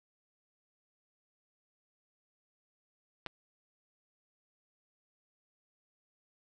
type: clicks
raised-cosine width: 0.3 ms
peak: -21 / -29 dBFS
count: 2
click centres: 3.263 / 3.269 s
effects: none